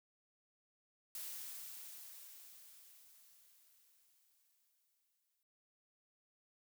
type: noise with exponential decay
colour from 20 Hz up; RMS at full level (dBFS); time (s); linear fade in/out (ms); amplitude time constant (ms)
blue; -45; 1.15-5.43; 1; 930
effects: none